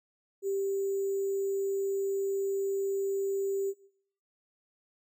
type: tone with sample-and-hold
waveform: sine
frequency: 392 Hz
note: G4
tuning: in tune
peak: -28 dBFS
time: 0.42-3.74 s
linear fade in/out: 50 ms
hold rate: 7350 Hz
effects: noise-tail reverb RT60 0.6 s tail -17 dB re dry